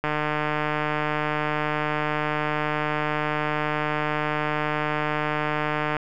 click train, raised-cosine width 0.5 ms, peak -10 dBFS, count 896, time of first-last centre 0.04-5.967 s, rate 151 Hz, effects none

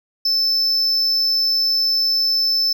triangle tone, 5274 Hz, E8, in tune, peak -14 dBFS, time 0.25-2.73 s, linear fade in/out 5 ms, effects none

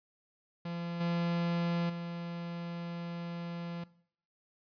45% pulse tone with level steps, 171.2 Hz, F3, 34 cents flat, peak -36 / -30 / -38 dBFS, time 0.65-3.84 s, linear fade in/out 5 ms, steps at 1 / 1.89 s, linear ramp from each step 10 ms, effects noise-tail reverb RT60 0.6 s tail -19 dB re dry + resampled to 11025 Hz

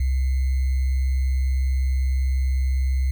sine tone with sample-and-hold, 65.41 Hz, C2, in tune, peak -18 dBFS, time 0-3.11 s, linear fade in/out 5 ms, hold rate 2100 Hz, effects none

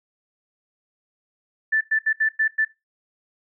sine tone bursts at uneven times, 1760 Hz, A6, in tune, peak -17 dBFS, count 6, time 1.72-1.81 / 1.91-1.99 / 2.06-2.13 / 2.2-2.29 / 2.39-2.48 / 2.58-2.65 s, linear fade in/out 10 ms, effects noise-tail reverb RT60 0.2 s tail -17 dB re dry

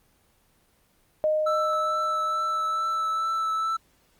sine tone with exponential decay, 617 Hz, D#5, 15 cents flat, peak -19 dBFS, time 1.24-3.73 s, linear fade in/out 0 ms, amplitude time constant 540 ms
triangle tone with vibrato, 1318.5 Hz, E6, in tune, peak -22 dBFS, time 1.46-3.77 s, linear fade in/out 10 ms, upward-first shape triangle, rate 2.3 Hz, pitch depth 14 cents each way
effects pink hiss -64 dBFS RMS until 4.19 s + Opus 24 kbps

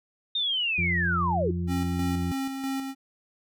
sine linear sweep, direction down, 3695 to 320.1 Hz, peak -24 dBFS, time 0.35-1.51 s, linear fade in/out 5 ms
harmonic tone, 87.31 Hz, F2, in tune, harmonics 1 / 2 / 4, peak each -29 / -29 / -39 dBFS, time 0.78-2.32 s, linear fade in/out 5 ms
square tone with tremolo, 269.1 Hz, C4, 49 cents sharp, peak -28 dBFS, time 1.67-2.95 s, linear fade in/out 50 ms, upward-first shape square, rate 3.1 Hz, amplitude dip 40%
effects none

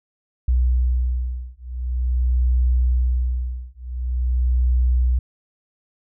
sine beating tone pair, 61.74 / 62.2 Hz, B1 / B1, 0 / +13 cents, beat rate 0.46 Hz, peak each -20 dBFS, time 0.48-5.19 s, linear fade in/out 5 ms, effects none

